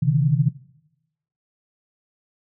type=tone cluster; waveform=sine; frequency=130.1 / 145.5 / 158.5 Hz; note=C3 / D3 / D#3; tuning=-9 / -16 / +32 cents; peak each=-20 dBFS; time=0.02-0.49 s; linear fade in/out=10 ms; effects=noise-tail reverb RT60 0.9 s tail -20 dB re dry